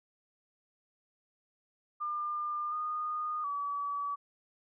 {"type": "tone with pitch steps", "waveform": "sine", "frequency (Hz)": [1201, 1227, 1144], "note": ["D6", "D#6", "D6"], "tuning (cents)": [38, -25, -46], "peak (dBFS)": -32, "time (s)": [2, 4.16], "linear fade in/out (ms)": 20, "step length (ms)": 720, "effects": []}